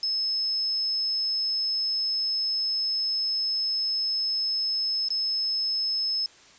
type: tone with dropouts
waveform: sine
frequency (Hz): 5200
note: E8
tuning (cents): -24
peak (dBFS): -24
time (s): 0.03-6.26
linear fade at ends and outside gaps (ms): 1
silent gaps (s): 5.085-5.104
effects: white hiss -53 dBFS RMS until 6.58 s + resampled to 16000 Hz